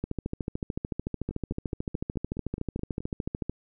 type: two click trains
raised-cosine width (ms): 3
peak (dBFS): -17 / -24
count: 48 / 9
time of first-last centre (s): 0.04-3.496 / 1.31-3.005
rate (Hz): 13.6 / 4.72
effects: none